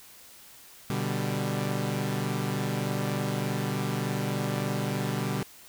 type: chord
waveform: sawtooth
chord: G major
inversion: first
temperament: equal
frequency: 123.47 / 146.83 / 196 Hz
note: B2 / D3 / G3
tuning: 0 / 0 / 0 cents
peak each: -28 dBFS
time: 0.9-5.43 s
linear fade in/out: 0 ms
effects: white hiss -51 dBFS RMS until 5.68 s